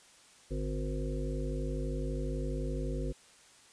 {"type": "harmonic tone with a mistuned harmonic", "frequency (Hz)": 51.91, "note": "G#1", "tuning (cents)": 0, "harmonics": [1, 3, 5, 7, 9, 10], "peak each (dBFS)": [-34, -39, -41, -42, -44, -44], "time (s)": [0.5, 3.13], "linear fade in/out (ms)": 20, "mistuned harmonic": 3, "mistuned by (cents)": -99, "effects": ["white hiss -59 dBFS RMS until 3.72 s", "resampled to 22050 Hz"]}